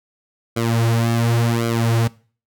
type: tone with flanger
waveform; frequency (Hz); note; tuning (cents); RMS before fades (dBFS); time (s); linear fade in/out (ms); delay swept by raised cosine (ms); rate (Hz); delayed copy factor
sawtooth; 116.1; A#2; -7; -18; 0.56-2.08; 10; 1.1 to 6.6; 0.91; -0.95
effects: noise-tail reverb RT60 0.4 s tail -21 dB re dry